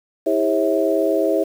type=harmonic tone with a mistuned harmonic; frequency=108.1 Hz; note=A2; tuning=30 cents flat; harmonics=3 / 4 / 5 / 6; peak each=-21 / -21 / -21 / -21 dBFS; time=0.26-1.44 s; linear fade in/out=10 ms; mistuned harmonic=4; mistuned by=-120 cents; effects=7-bit